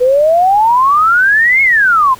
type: exponential two-way sweep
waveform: sine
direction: up then down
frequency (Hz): 487.5 to 2202 to 996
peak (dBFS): -6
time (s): 0-2.15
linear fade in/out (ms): 20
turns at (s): 1.62
effects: pink hiss -37 dBFS RMS until 2.19 s